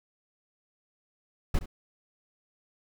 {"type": "noise with echo", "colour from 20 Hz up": "brown", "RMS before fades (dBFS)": -23, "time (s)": [1.54, 1.59], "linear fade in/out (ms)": 5, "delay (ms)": 69, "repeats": 1, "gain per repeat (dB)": -15, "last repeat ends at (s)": 1.659, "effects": []}